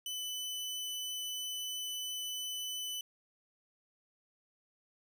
sawtooth tone, 3001 Hz, F#7, 24 cents sharp, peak -34 dBFS, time 0.06-3.01 s, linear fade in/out 2 ms, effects none

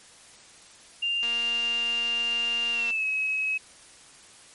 sine tone with pitch glide, 2794 to 2562 Hz, F7 to E7, 0 to -50 cents, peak -24 dBFS, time 1.02-3.58 s, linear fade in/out 10 ms, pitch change -150 cents, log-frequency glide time 2.72-3.05 s
click train, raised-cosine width 0.2 ms, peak -22 dBFS, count 395, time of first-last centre 1.23-2.907 s, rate 235 Hz
effects white hiss -51 dBFS RMS until 4.54 s + MP3 48 kbps

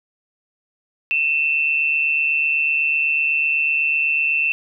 sine tone pair together, 2538 / 2686 Hz, D#7 / E7, +34 / +32 cents, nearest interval minor second, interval 98 cents, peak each -23 / -17 dBFS, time 1.11-4.52 s, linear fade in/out 0 ms, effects none

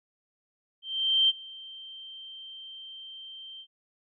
sine tone with ADSR envelope, 3136 Hz, G7, in tune, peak -18 dBFS, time 0.82-3.67 s, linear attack 470 ms, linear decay 29 ms, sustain -23 dB, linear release 69 ms, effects none

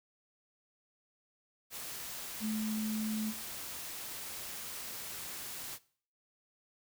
sine tone in noise, 216.6 Hz, A3, 27 cents flat, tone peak -32 dBFS, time 2.4-3.34 s, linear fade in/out 50 ms, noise white, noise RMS -43 dBFS, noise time 1.7-5.79 s, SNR +8 dB, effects noise-tail reverb RT60 0.5 s tail -20 dB re dry

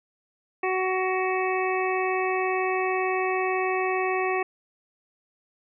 harmonic tone, 373.5 Hz, F#4, 16 cents sharp, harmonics 1 / 2 / 3 / 5 / 6 / 7, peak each -26 / -29 / -31 / -33 / -34 / -34 dBFS, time 0.63-4.43 s, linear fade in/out 5 ms, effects none

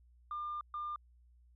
sine tone bursts at uneven times, 1200 Hz, D6, 37 cents sharp, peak -36 dBFS, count 2, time 0.31-0.61 / 0.74-0.96 s, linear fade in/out 2 ms, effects tanh soft clip ceiling -33 dBFS + added 60 Hz sine -61 dBFS peak until 1.55 s

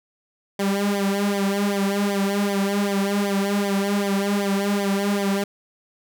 sawtooth tone with flanger, 200 Hz, G3, 35 cents sharp, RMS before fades -22 dBFS, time 0.59-5.44 s, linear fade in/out 5 ms, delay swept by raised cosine 0.73 to 4.23 ms, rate 2.6 Hz, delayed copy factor -1, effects none

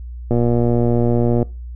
click train, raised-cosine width 2 ms, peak -5 dBFS, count 134, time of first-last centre 0.31-1.428 s, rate 119 Hz, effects noise-tail reverb RT60 0.3 s tail -22 dB re dry + added 60 Hz sine -28 dBFS peak until 1.75 s

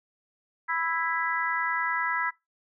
harmonic tone, 330 Hz, E4, 2 cents sharp, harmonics 3 / 4 / 5 / 6, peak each -31 / -31 / -31 / -31 dBFS, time 0.68-2.31 s, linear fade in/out 20 ms, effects noise-tail reverb RT60 0.2 s tail -21 dB re dry

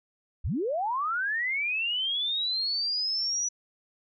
sine linear sweep, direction up, 35.84 to 5920 Hz, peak -26 dBFS, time 0.44-3.49 s, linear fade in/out 10 ms, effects none

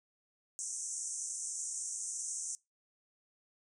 pink band-pass noise, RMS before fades -40 dBFS, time 0.59-2.55 s, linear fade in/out 0 ms, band 5900 to 9200 Hz, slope 96 dB/octave, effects noise-tail reverb RT60 0.2 s tail -22 dB re dry

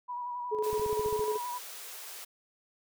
sine tone with vibrato, 975 Hz, B5, 23 cents flat, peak -34 dBFS, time 0.08-1.59 s, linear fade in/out 20 ms, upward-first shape square, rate 11 Hz, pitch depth 23 cents each way
sine tone with tremolo, 427.4 Hz, G#4, 50 cents sharp, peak -27 dBFS, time 0.51-1.38 s, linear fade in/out 20 ms, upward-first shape square, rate 13 Hz, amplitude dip 45%
white high-pass noise, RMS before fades -44 dBFS, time 0.63-2.25 s, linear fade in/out 10 ms, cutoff 380 Hz, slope 48 dB/octave
click train, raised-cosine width 5 ms, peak -31 dBFS, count 8, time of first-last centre 0.73-1.194 s, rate 15.1 Hz
effects none

